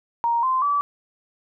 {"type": "tone with pitch steps", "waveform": "sine", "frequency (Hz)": [936, 1038.6, 1152.4], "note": ["A#5", "C6", "D6"], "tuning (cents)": [7, -13, -33], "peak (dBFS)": -18, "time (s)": [0.24, 0.81], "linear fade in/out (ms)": 0, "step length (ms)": 190, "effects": []}